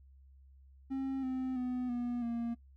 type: tone with pitch steps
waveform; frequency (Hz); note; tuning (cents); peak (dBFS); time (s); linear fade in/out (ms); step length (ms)
triangle; 267.7 / 258.9 / 250.4 / 242.1 / 234.1; C4 / C4 / B3 / B3 / A#3; +40 / -18 / +24 / -34 / +8; -31; 0.9-2.55; 20; 330
effects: noise-tail reverb RT60 0.1 s tail -19 dB re dry + added 67 Hz sine -56 dBFS peak until 2.76 s